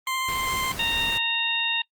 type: tone with vibrato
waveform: 20% pulse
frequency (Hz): 1046.5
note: C6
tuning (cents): 0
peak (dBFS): -20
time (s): 0.07-0.72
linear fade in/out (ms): 2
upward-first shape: sine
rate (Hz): 14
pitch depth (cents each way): 10
type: noise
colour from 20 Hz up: pink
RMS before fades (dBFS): -35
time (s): 0.28-1.18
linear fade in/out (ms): 5
type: harmonic tone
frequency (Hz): 924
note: A#5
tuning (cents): -16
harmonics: 1 / 2 / 3 / 4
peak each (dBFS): -34 / -31 / -25 / -26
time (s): 0.79-1.82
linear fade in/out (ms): 5
effects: noise-tail reverb RT60 0.1 s tail -25 dB re dry + Opus 24 kbps